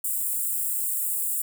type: high-pass noise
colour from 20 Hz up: white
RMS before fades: -27 dBFS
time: 0.04-1.42 s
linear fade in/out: 5 ms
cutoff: 7500 Hz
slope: 96 dB/octave
effects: none